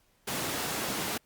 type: high-pass noise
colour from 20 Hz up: pink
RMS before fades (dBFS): -33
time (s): 0.27-1.18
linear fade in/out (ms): 10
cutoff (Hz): 170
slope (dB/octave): 12
effects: pink hiss -68 dBFS RMS until 1.25 s + Opus 48 kbps